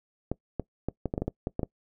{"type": "clicks", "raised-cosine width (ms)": 2, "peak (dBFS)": -15, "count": 11, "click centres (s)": [0.316, 0.597, 0.886, 1.057, 1.139, 1.179, 1.22, 1.28, 1.471, 1.594, 1.632], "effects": ["noise-tail reverb RT60 0.1 s tail -22 dB re dry"]}